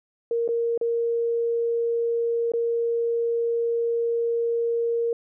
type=tone with dropouts; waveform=sine; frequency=466.2 Hz; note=A#4; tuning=in tune; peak=-21 dBFS; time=0.31-5.13 s; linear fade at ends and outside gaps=2 ms; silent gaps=0.478-0.488 / 0.777-0.812 / 2.519-2.536 s; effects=none